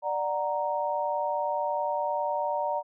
sine chord, D augmented, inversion none, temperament equal with one note detuned, 590.4 / 740 / 932.3 Hz, D5 / F#5 / A#5, +9 / 0 / 0 cents, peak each -30 / -33 / -29 dBFS, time 0.02-2.83 s, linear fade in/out 50 ms, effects none

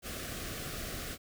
pink band-stop noise, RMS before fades -40 dBFS, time 0.02-1.18 s, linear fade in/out 50 ms, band 760 to 1100 Hz, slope 96 dB/octave, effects none

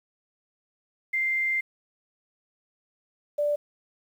sine tone pair in turn, 2093 / 587.3 Hz, C7 / D5, 0 / 0 cents, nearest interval octave + minor seventh, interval 2200 cents, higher first, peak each -23 / -22 dBFS, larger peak second, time 1.13-1.61 / 3.38-3.56 s, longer first, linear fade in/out 10 ms, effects 9-bit

